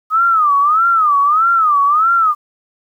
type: tone with vibrato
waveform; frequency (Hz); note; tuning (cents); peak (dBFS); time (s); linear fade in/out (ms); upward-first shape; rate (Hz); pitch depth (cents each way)
sine; 1244.5; D#6; 0; -9; 0.1-2.35; 50; sine; 1.6; 180
effects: 8-bit